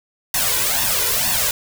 white noise with flanger, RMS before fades -19 dBFS, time 0.34-1.51 s, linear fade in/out 2 ms, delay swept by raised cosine 1.1 to 2.06 ms, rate 2.1 Hz, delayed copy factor +0.8, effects none

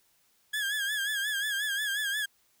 30% pulse tone with vibrato, 1661.2 Hz, G#6, in tune, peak -26 dBFS, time 0.53-2.26 s, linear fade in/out 10 ms, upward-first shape sine, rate 5.6 Hz, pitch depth 81 cents each way, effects white hiss -68 dBFS RMS until 2.6 s

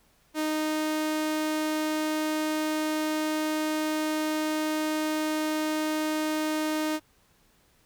sawtooth tone, 309.4 Hz, D#4, 10 cents flat, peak -22 dBFS, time 0.34-7 s, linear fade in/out 50 ms, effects pink hiss -64 dBFS RMS until 7.85 s

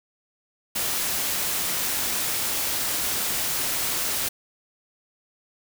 white noise, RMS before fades -26 dBFS, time 0.75-4.29 s, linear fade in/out 10 ms, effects none

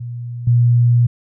sine tone with level steps, 120 Hz, B2, 49 cents flat, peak -24 / -9 dBFS, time 0-1.07 s, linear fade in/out 10 ms, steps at 0.47 s, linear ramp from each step 5 ms, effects none

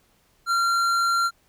sine tone with tanh clipping, 1376 Hz, F6, 26 cents flat, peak -21 dBFS, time 0.46-1.31 s, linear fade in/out 50 ms, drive 14 dB, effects pink hiss -63 dBFS RMS until 1.48 s

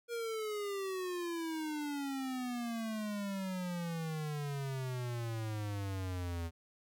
square exponential sweep, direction down, 476.1 to 82.41 Hz, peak -37 dBFS, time 0.08-6.51 s, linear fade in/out 50 ms, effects none

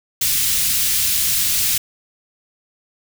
white band-stop noise, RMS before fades -18 dBFS, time 0.21-1.78 s, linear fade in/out 5 ms, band 140 to 2600 Hz, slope 12 dB/octave, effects none

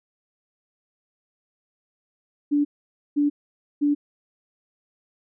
sine tone bursts, 290.6 Hz, D4, 18 cents flat, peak -17 dBFS, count 3, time 2.51-3.95 s, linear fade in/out 20 ms, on 140 ms, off 510 ms, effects none

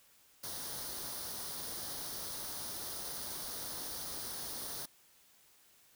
white noise with comb filter, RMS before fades -42 dBFS, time 0.43-4.86 s, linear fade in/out 10 ms, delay 0.2 ms, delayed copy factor +0.65, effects white hiss -65 dBFS RMS until 5.95 s

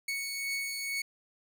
sawtooth beating tone pair, 2217 / 2219.2 Hz, C#7 / C#7, 0 / +1 cents, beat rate 2.2 Hz, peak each -38 / -30 dBFS, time 0.08-1.02 s, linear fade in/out 5 ms, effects none

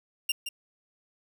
sawtooth tone with echo, 2788 Hz, F7, 4 cents flat, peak -21 dBFS, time 0.29-0.32 s, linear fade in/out 5 ms, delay 170 ms, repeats 1, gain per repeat -8 dB, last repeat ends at 0.49 s, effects none

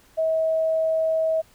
sine tone, 642 Hz, E5, 46 cents flat, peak -19 dBFS, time 0.17-1.42 s, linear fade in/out 20 ms, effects pink hiss -56 dBFS RMS until 1.54 s

